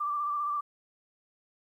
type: tone with vibrato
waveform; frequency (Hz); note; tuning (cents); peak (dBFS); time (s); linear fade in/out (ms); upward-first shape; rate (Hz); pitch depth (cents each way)
sine; 1174.7; D6; 0; -28; 0-0.61; 10; square; 15; 25
effects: 11-bit